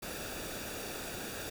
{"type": "noise with comb filter", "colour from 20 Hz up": "pink", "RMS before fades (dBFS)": -41, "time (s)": [0.02, 1.5], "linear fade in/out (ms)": 10, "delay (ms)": 0.96, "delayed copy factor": -0.55, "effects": []}